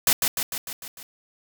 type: noise with echo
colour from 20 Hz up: white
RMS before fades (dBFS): -18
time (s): 0.07-0.13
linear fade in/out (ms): 2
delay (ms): 150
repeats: 6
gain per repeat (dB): -4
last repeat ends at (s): 1.03
effects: none